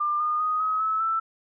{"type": "tone with pitch steps", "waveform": "sine", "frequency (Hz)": [1195, 1220.1, 1245.7, 1271.9, 1298.6, 1325.9], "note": ["D6", "D#6", "D#6", "D#6", "E6", "E6"], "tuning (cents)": [30, -34, 2, 38, -26, 10], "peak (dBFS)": -22, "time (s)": [0, 1.2], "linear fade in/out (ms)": 10, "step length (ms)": 200, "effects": []}